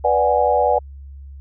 sine chord, G# half-diminished seventh, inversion first, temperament equal, 493.9 / 587.3 / 740 / 830.6 Hz, B4 / D5 / F#5 / G#5, 0 / 0 / 0 / 0 cents, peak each -19 dBFS, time 0.04-0.79 s, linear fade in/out 10 ms, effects added 69 Hz sine -34 dBFS peak until 1.4 s

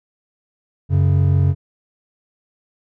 triangle tone pair together, 92.7 / 138.9 Hz, F#2 / C#3, +4 / +4 cents, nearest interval perfect fifth, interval 700 cents, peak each -12 / -14 dBFS, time 0.89-1.55 s, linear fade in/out 50 ms, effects none

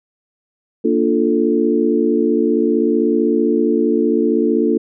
sine chord, Bb major seventh, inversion none, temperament equal, 233.1 / 293.7 / 349.2 / 440 Hz, Bb3 / D4 / F4 / A4, 0 / 0 / 0 / 0 cents, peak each -18 dBFS, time 0.84-4.78 s, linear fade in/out 10 ms, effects none

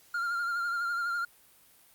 triangle tone with vibrato, 1396.9 Hz, F6, in tune, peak -27 dBFS, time 0.14-1.25 s, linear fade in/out 5 ms, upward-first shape sine, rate 12 Hz, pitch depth 36 cents each way, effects white hiss -60 dBFS RMS until 1.94 s + Opus 48 kbps

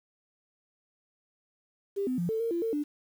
sine tone with pitch steps, 398.2 / 254.7 / 173.5 / 444 / 460 / 341.3 / 451.8 / 294.4 Hz, G4 / C4 / F3 / A4 / A#4 / F4 / A4 / D4, +27 / -46 / -11 / +16 / -23 / -40 / +46 / +4 cents, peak -27 dBFS, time 1.96-2.84 s, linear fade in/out 20 ms, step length 110 ms, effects 9-bit

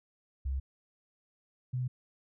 sine tone pair in turn, 66.9 / 126.29 Hz, C2 / B2, +39 / +39 cents, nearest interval major seventh, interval 1100 cents, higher second, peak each -30 / -30 dBFS, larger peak neither, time 0.45-0.6 / 1.73-1.88 s, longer neither, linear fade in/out 10 ms, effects none

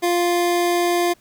25% pulse tone, 349.2 Hz, F4, in tune, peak -13 dBFS, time 0.02-1.14 s, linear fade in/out 20 ms, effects pink hiss -56 dBFS RMS until 1.2 s

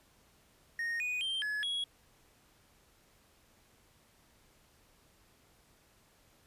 triangle tone with pitch steps, 1856 / 2474 / 3155 / 1700 / 3327 Hz, A#6 / D#7 / G7 / G#6 / G#7, -8 / -10 / +10 / +40 / +2 cents, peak -31 dBFS, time 0.79-1.84 s, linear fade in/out 2 ms, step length 210 ms, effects pink hiss -66 dBFS RMS until 6.46 s + resampled to 32000 Hz

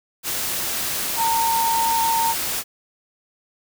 sine tone in noise, 914 Hz, A#5, 34 cents flat, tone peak -18 dBFS, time 1.16-2.35 s, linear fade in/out 50 ms, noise white, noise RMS -25 dBFS, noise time 0.23-2.64 s, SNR +4 dB, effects none

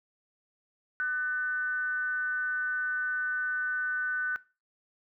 sine tone with frequency modulation, 1500 Hz, F#6, 23 cents sharp, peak -27 dBFS, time 1-4.36 s, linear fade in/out 0 ms, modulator 283 Hz, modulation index 0.28, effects noise-tail reverb RT60 0.3 s tail -20 dB re dry

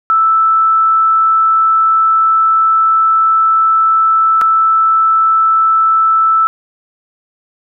sine tone with dropouts, 1318.5 Hz, E6, in tune, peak -7 dBFS, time 0.1-6.47 s, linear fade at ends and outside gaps 0 ms, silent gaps 4.413-4.417 s, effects none

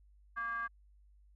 triangle ring-modulated tone, 229.4 Hz, A#3, 28 cents flat, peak -30 dBFS, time 0.36-0.68 s, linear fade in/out 20 ms, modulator 1390 Hz, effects added 50 Hz sine -60 dBFS peak until 1.35 s

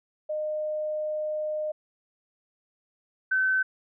sine tone pair in turn, 612 / 1528.4 Hz, D#5 / G6, -29 / -44 cents, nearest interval octave + major third, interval 1585 cents, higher second, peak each -27 / -21 dBFS, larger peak second, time 0.29-1.72 / 3.31-3.63 s, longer first, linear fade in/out 10 ms, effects none

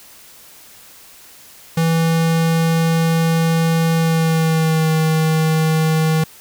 square tone with pitch glide, 164.2 to 158.7 Hz, E3 to D#3, -6 to +35 cents, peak -14 dBFS, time 1.77-6.24 s, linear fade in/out 5 ms, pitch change -59 cents, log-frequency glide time 3.95-4.91 s, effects white hiss -43 dBFS RMS until 6.4 s

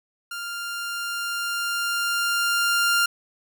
sawtooth tone with level ramp, 1396.9 Hz, F6, in tune, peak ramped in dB -27 to -14 dBFS, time 0.31-3.06 s, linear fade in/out 5 ms, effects none

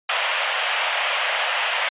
white band-pass noise, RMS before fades -23 dBFS, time 0.09-1.89 s, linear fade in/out 5 ms, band 550 to 3300 Hz, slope 48 dB/octave, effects resampled to 8000 Hz

